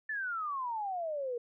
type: exponential sweep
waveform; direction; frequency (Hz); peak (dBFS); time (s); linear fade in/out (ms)
sine; down; 1783 to 467.1; -33; 0.09-1.38; 5
effects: none